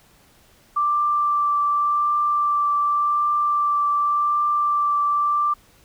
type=tone with vibrato; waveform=sine; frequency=1174.7 Hz; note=D6; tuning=in tune; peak=-17 dBFS; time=0.76-5.54 s; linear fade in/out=10 ms; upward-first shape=triangle; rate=0.88 Hz; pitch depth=12 cents each way; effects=pink hiss -55 dBFS RMS until 5.84 s